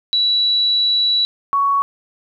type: tone pair in turn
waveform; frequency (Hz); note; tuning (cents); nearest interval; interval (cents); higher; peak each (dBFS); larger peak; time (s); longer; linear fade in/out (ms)
sine; 3930 / 1116.9; B7 / C#6; -9 / +13; octave + minor seventh; 2178; first; -13 / -13; neither; 0.13-1.25 / 1.53-1.82; first; 0
effects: 9-bit